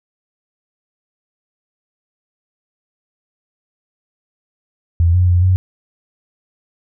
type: tone with pitch steps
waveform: sine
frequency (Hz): 84.8 / 90.2 / 88.5 / 92.5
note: E2 / F#2 / F2 / F#2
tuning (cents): +50 / -44 / +23 / 0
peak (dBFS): -9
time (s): 5-5.56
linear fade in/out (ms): 0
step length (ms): 140
effects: none